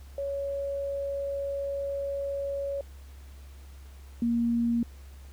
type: tone pair in turn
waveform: sine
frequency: 558 / 234.6 Hz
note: C#5 / A#3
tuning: +11 / +11 cents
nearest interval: octave + minor third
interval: 1500 cents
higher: first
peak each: -29 / -23 dBFS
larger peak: second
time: 0.18-2.81 / 4.22-4.83 s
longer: first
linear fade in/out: 2 ms
effects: added 68 Hz sine -44 dBFS peak until 5.32 s + pink hiss -58 dBFS RMS until 5.32 s